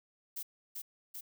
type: noise with echo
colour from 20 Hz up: violet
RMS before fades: -40 dBFS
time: 0.36-0.43 s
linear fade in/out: 10 ms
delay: 390 ms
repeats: 2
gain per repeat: -2 dB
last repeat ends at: 1.21 s
effects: none